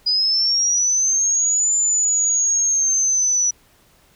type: linear two-way sweep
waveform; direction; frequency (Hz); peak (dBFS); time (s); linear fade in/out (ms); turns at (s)
sine; up then down; 4919 to 7120 to 5880; -15; 0.06-3.51; 10; 1.75
effects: pink hiss -55 dBFS RMS until 4.15 s